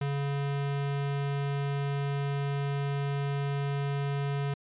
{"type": "tone", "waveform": "square", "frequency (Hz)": 140.9, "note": "C#3", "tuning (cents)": 29, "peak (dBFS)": -29, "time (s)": [0.01, 4.54], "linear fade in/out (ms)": 5, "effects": ["resampled to 8000 Hz"]}